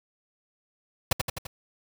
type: noise with echo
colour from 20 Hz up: pink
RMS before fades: -22 dBFS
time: 1.11-1.13 s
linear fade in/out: 5 ms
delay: 85 ms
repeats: 4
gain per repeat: -4 dB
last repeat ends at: 1.47 s
effects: none